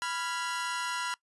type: chord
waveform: sawtooth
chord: F diminished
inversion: second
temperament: equal with one note detuned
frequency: 987.8 / 1387.3 / 1661.2 Hz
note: Cb6 / F6 / Ab6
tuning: 0 / -12 / 0 cents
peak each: -31 / -31 / -37 dBFS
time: 0.02-1.14 s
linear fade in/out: 0 ms
effects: noise-tail reverb RT60 0.1 s tail -22 dB re dry + resampled to 24000 Hz